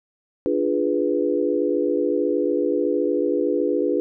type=chord; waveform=sine; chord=D diminished seventh; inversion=none; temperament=equal with one note detuned; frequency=293.7 / 347.2 / 415.3 / 493.9 Hz; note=D4 / F4 / Ab4 / Cb5; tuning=0 / -10 / 0 / 0 cents; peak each=-24 dBFS; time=0.46-4 s; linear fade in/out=0 ms; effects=none